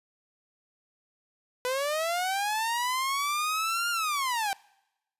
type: linear two-way sweep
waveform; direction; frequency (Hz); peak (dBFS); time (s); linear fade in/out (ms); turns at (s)
sawtooth; up then down; 493.9 to 1417 to 766; -23; 1.65-4.53; 0; 3.9
effects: noise-tail reverb RT60 0.9 s tail -24 dB re dry + resampled to 32000 Hz